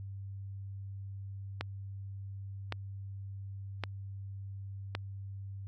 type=click train; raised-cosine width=0.3 ms; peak=-18 dBFS; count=4; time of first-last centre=1.61-4.951 s; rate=0.898 Hz; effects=added 98 Hz sine -40 dBFS peak until 5.67 s + AAC 32 kbps